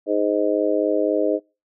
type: harmonic tone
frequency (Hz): 103.83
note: G#2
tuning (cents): 0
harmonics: 3 / 4 / 5 / 6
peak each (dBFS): -23 / -23 / -23 / -23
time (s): 0.06-1.4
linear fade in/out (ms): 50
effects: noise-tail reverb RT60 0.3 s tail -26 dB re dry